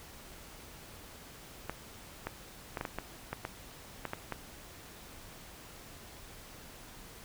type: clicks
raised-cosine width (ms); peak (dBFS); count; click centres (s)
0.5; -20; 11; 1.696 / 2.27 / 2.772 / 2.811 / 2.852 / 2.986 / 3.33 / 3.451 / 4.053 / 4.134 / 4.323
effects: pink hiss -51 dBFS RMS until 7.24 s